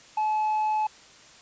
triangle tone with tanh clipping, 859 Hz, A5, 42 cents flat, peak -23 dBFS, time 0.17-0.87 s, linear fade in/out 5 ms, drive 7 dB, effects white hiss -51 dBFS RMS until 1.41 s + resampled to 16000 Hz

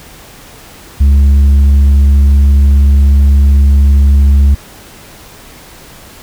sine tone with tanh clipping, 69.9 Hz, C#2, 15 cents sharp, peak -4 dBFS, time 1-4.55 s, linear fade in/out 10 ms, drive 4 dB, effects pink hiss -35 dBFS RMS until 6.22 s

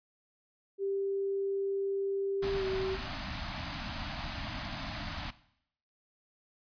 sine tone with pitch glide, 393.4 to 380.9 Hz, G4 to G4, +6 to -50 cents, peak -30 dBFS, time 0.78-2.98 s, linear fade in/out 50 ms, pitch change -56 cents, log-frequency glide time 2.57-2.65 s
pink band-stop noise, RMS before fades -38 dBFS, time 2.42-5.31 s, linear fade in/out 10 ms, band 310 to 590 Hz, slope 96 dB/octave
effects noise-tail reverb RT60 0.7 s tail -17 dB re dry + resampled to 11025 Hz

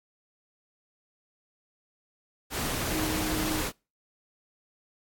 sine tone in noise, 312.2 Hz, D#4, 6 cents sharp, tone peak -31 dBFS, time 2.91-3.64 s, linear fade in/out 50 ms, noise pink, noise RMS -31 dBFS, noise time 2.5-3.72 s, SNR -3 dB, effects noise-tail reverb RT60 0.3 s tail -26 dB re dry + AAC 64 kbps

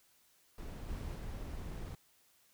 brown noise with level steps, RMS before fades -44 / -41 / -43 dBFS, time 0.58-1.95 s, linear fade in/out 2 ms, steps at 0.88 / 1.14 s, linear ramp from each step 20 ms, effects white hiss -69 dBFS RMS until 2.53 s

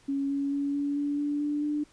sine tone with pitch steps, 277 / 279.7 / 282.5 / 285.3 / 288.1 / 290.9 / 293.8 / 296.7 Hz, C#4 / C#4 / C#4 / C#4 / D4 / D4 / D4 / D4, -1 / +16 / +33 / +50 / -33 / -16 / +1 / +18 cents, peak -26 dBFS, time 0.08-1.84 s, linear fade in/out 10 ms, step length 220 ms, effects pink hiss -60 dBFS RMS until 1.92 s + resampled to 22050 Hz

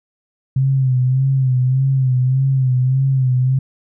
sine tone with vibrato, 130.81 Hz, C3, in tune, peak -12 dBFS, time 0.56-3.59 s, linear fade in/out 5 ms, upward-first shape sine, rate 1.7 Hz, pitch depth 60 cents each way, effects none

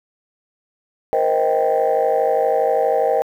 sine chord, C minor seventh, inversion third, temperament just, 470.9 / 523.3 / 627.9 / 784.9 Hz, Bb4 / C5 / Eb5 / G5, +18 / 0 / +16 / +2 cents, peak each -19 dBFS, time 1.13-3.22 s, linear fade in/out 0 ms, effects tanh soft clip ceiling -8 dBFS + 8-bit

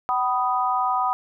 sine chord, B major, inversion second, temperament equal with one note detuned, 758.6 / 987.8 / 1244.5 Hz, F#5 / B5 / D#6, +43 / 0 / 0 cents, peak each -24 dBFS, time 0.09-1.13 s, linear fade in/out 0 ms, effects none

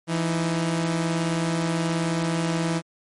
sawtooth tone pair together, 166.81 / 314.9 Hz, E3 / D#4, +21 / +21 cents, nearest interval major seventh, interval 1100 cents, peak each -19 / -26 dBFS, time 0.07-2.82 s, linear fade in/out 50 ms, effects MP3 48 kbps

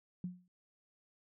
sine tone with exponential decay, 180 Hz, F#3, 47 cents flat, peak -34 dBFS, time 0.24-0.48 s, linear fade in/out 2 ms, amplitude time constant 51 ms, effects none

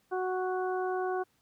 harmonic tone, 370 Hz, F#4, in tune, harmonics 1 / 2 / 3 / 4, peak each -31 / -34 / -40 / -41 dBFS, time 0.11-1.24 s, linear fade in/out 20 ms, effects pink hiss -71 dBFS RMS until 1.41 s + high-pass 80 Hz 12 dB/octave

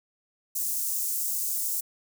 white high-pass noise, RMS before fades -29 dBFS, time 0.55-1.81 s, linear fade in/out 10 ms, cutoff 6600 Hz, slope 24 dB/octave, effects none

